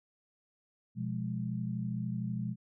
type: chord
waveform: sine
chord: F diminished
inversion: second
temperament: equal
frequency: 123.47 / 174.61 / 207.7 Hz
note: Cb3 / F3 / Ab3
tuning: 0 / 0 / 0 cents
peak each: -36 / -38 / -37 dBFS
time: 0.95-2.56 s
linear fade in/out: 50 ms
effects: none